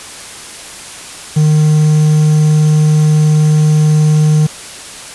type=tone with quantisation; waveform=triangle; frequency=153.1 Hz; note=D#3; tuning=28 cents flat; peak=-4 dBFS; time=1.36-4.47 s; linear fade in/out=10 ms; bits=5; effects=white hiss -29 dBFS RMS until 5.14 s + resampled to 24000 Hz